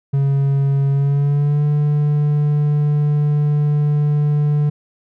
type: tone with pitch glide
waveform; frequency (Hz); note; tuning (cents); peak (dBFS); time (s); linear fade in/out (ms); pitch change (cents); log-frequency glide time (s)
triangle; 138.59 to 147.68; C#3 to D3; 0 to +10; -11; 0.13-4.7; 10; +110; 0.91-1.64
effects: none